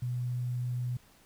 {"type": "tone with quantisation", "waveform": "sine", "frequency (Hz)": 123.47, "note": "B2", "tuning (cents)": 0, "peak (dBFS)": -30, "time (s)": [0.02, 0.97], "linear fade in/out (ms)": 5, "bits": 10, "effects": ["pink hiss -61 dBFS RMS until 1.25 s"]}